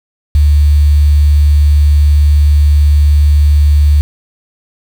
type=tone with quantisation; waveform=sine; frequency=73.42 Hz; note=D2; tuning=in tune; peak=-4 dBFS; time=0.35-4.01 s; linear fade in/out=0 ms; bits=5; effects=none